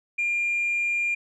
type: tone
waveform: sine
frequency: 2400 Hz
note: D7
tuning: 37 cents sharp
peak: -21 dBFS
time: 0.18-1.15 s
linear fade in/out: 10 ms
effects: tanh soft clip ceiling -19 dBFS